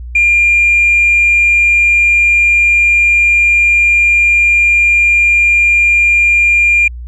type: tone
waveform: sine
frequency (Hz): 2400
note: D7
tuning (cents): +37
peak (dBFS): -5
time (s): 0.15-6.88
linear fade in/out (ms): 5
effects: tanh soft clip ceiling -2 dBFS + added 60 Hz sine -23 dBFS peak until 7.07 s